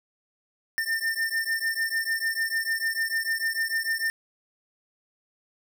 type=beating tone pair; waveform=square; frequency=1800 / 1806.7 Hz; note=A6 / A6; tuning=+39 / +45 cents; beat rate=6.7 Hz; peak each=-29 / -29 dBFS; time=0.78-4.1 s; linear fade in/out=0 ms; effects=none